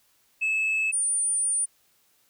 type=tone pair in turn; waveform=sine; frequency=2603 / 9302 Hz; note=E7 / D9; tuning=-22 / -18 cents; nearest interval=octave + minor seventh; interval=2204 cents; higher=second; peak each=-20 dBFS; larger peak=neither; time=0.41-0.92 / 0.92-1.66 s; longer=second; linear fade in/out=20 ms; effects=tanh soft clip ceiling -21 dBFS + white hiss -65 dBFS RMS until 2.29 s